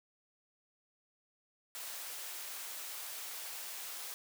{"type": "high-pass noise", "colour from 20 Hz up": "white", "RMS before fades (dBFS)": -44, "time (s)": [1.75, 4.14], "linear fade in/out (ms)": 0, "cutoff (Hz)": 540, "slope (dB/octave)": 12, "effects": []}